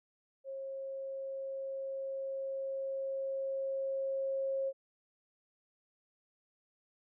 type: tone with level ramp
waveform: sine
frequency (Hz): 540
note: C#5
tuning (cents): -45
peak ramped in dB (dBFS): -39 to -31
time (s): 0.44-4.73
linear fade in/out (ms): 50
effects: none